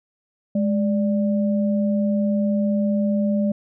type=tone pair together; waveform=sine; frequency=207.5 / 587 Hz; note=G#3 / D5; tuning=-1 / -1 cents; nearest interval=octave + tritone; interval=1800 cents; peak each=-18 / -26 dBFS; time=0.55-3.52 s; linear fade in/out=5 ms; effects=none